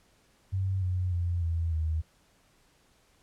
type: tone with pitch steps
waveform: sine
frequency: 95.4 / 91.09 / 86.98 / 83.05 / 79.3 Hz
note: G2 / F#2 / F2 / E2 / D#2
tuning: -47 / -27 / -6 / +13 / +33 cents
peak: -26 dBFS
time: 0.52-2.02 s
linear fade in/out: 20 ms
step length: 300 ms
effects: pink hiss -65 dBFS RMS until 3.22 s + low-pass 11000 Hz 12 dB/octave